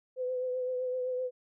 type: tone with vibrato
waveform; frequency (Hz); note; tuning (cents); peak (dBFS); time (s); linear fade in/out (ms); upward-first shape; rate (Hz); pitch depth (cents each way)
sine; 506; B4; +42; -30; 0.16-1.31; 50; triangle; 7.8; 32
effects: none